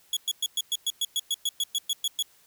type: tone bursts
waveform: sawtooth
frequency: 3361 Hz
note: G#7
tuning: 20 cents sharp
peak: -21 dBFS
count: 15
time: 0.13-2.225 s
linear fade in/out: 2 ms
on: 37 ms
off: 110 ms
effects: white hiss -60 dBFS RMS until 2.46 s